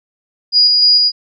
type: tone with tremolo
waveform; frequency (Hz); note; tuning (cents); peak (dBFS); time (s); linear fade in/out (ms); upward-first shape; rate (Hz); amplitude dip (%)
sine; 4891; D#8; -31; -6; 0.52-1.12; 50; square; 3.3; 25
effects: none